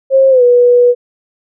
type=tone with pitch glide; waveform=sine; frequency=535 to 487.8 Hz; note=C5 to B4; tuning=+38 to -21 cents; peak=-4 dBFS; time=0.1-0.95 s; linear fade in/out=50 ms; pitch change=-159 cents; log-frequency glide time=0.3-0.43 s; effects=none

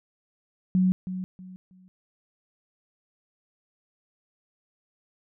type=tone with echo; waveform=sine; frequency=185 Hz; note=F#3; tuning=in tune; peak=-18 dBFS; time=0.75-0.92 s; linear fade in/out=0 ms; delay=320 ms; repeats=3; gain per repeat=-11 dB; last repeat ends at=1.88 s; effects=none

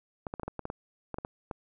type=clicks; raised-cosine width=1 ms; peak=-21 dBFS; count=12; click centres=0.268 / 0.339 / 0.397 / 0.433 / 0.48 / 0.593 / 0.654 / 0.701 / 1.143 / 1.185 / 1.249 / 1.512 s; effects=none

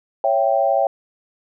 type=chord; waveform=sine; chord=C# diminished; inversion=none; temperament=equal with one note detuned; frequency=554.4 / 667.3 / 784 Hz; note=C#5 / E5 / G5; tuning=0 / +21 / 0 cents; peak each=-19 dBFS; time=0.24-0.87 s; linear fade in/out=2 ms; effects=none

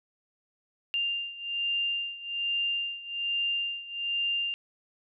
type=beating tone pair; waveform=sine; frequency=2794 / 2795.2 Hz; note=F7 / F7; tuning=0 / +1 cents; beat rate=1.2 Hz; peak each=-30 / -33 dBFS; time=0.94-4.54 s; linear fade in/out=0 ms; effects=none

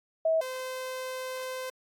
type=tone pair in turn; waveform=sine / sawtooth; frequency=645 / 515.6 Hz; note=E5 / C5; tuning=-38 / -26 cents; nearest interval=major third; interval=388 cents; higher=first; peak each=-22 / -30 dBFS; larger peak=first; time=0.25-0.41 / 0.41-1.7 s; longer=second; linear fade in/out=5 ms; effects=AAC 64 kbps

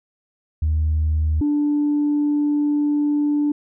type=tone pair in turn; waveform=sine; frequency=77.78 / 293.7 Hz; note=D#2 / D4; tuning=0 / 0 cents; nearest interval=octave + major seventh; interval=2300 cents; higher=second; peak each=-15 dBFS; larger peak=neither; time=0.62-1.41 / 1.41-3.52 s; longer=second; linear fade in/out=5 ms; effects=tanh soft clip ceiling -13 dBFS

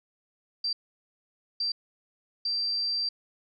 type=tone bursts at uneven times; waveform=sine; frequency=4699 Hz; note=D8; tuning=in tune; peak=-26 dBFS; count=3; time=0.64-0.73 / 1.6-1.72 / 2.45-3.09 s; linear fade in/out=5 ms; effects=none

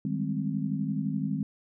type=chord; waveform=sine; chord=Ab major seventh; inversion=second; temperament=equal; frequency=155.56 / 196 / 207.7 / 261.6 Hz; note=Eb3 / G3 / Ab3 / C4; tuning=0 / 0 / 0 / 0 cents; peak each=-32 / -33 / -33 / -33 dBFS; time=0.05-1.43 s; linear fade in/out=2 ms; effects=none

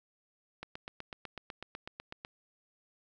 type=click train; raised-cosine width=0.3 ms; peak=-25 dBFS; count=14; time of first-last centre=0.63-2.249 s; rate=8.03 Hz; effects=none

